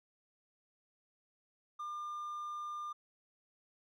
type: tone with hard clipping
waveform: triangle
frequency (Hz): 1200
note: D6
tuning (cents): +37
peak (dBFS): -40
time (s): 1.79-2.93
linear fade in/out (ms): 10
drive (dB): 5
effects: none